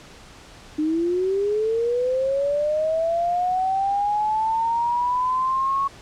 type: linear sweep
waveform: sine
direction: up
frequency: 300.6 to 1108.7 Hz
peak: -19 dBFS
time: 0.78-5.88 s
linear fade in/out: 10 ms
effects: pink hiss -45 dBFS RMS until 6.01 s + low-pass 7000 Hz 12 dB/octave